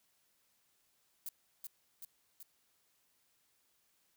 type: noise with echo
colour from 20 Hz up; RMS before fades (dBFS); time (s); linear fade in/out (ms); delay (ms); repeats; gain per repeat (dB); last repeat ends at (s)
violet; -42; 1.26-1.29; 2; 380; 3; -3; 2.43
effects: white hiss -75 dBFS RMS until 4.16 s